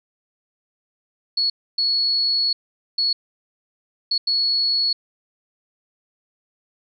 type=tone bursts at uneven times; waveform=sine; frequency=4375 Hz; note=C#8; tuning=24 cents flat; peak=-17 dBFS; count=5; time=1.37-1.5 / 1.78-2.53 / 2.98-3.13 / 4.11-4.18 / 4.27-4.93 s; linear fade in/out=5 ms; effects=none